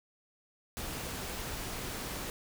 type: noise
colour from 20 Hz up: pink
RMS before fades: -39 dBFS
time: 0.77-2.3 s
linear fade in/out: 0 ms
effects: none